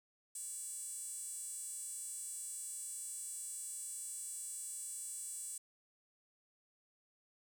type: tone with high-pass filter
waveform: sawtooth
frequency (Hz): 569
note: C#5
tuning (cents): +45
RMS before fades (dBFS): -45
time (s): 0.35-5.58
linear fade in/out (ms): 5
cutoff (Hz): 8300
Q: 9.2
effects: none